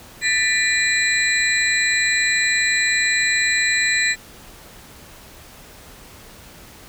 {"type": "tone cluster", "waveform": "sine", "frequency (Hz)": [1768, 1976, 2389, 4040, 7690], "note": ["A6", "B6", "D7", "B7", "B8"], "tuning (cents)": [8, 0, 29, 39, -47], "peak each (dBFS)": [-22, -21, -23, -24, -24], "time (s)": [0.21, 4.16], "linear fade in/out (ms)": 50, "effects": ["pink hiss -43 dBFS RMS until 6.88 s"]}